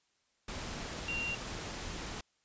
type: tone in noise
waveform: sine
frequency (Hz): 2765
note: F7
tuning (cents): -18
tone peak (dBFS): -34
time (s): 1.08-1.35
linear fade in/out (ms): 5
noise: pink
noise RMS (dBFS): -41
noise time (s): 0.48-2.21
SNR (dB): +4
effects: white hiss -75 dBFS RMS until 2.44 s + resampled to 16000 Hz